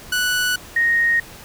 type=tone pair in turn; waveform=sawtooth / sine; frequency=1480 / 1864.7 Hz; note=F#6 / A#6; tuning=0 / 0 cents; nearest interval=major third; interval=400 cents; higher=second; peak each=-14 dBFS; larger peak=neither; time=0.12-0.56 / 0.76-1.2 s; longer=neither; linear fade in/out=5 ms; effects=pink hiss -40 dBFS RMS until 1.44 s